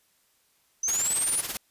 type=linear sweep; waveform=sine; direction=up; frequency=6010 to 9910 Hz; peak=-24 dBFS; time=0.83-1.41 s; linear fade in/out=5 ms
type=noise with tremolo; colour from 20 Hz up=white; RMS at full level=-30 dBFS; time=0.88-1.57 s; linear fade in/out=0 ms; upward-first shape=sine; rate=18 Hz; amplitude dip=65%
effects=white hiss -67 dBFS RMS until 1.7 s + resampled to 32000 Hz